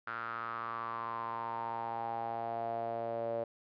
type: tone with band-pass filter sweep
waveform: sawtooth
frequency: 115.4 Hz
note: A#2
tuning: 17 cents flat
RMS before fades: -38 dBFS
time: 0.07-3.44 s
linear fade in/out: 5 ms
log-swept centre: 1400 to 570 Hz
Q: 6.7
effects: resampled to 11025 Hz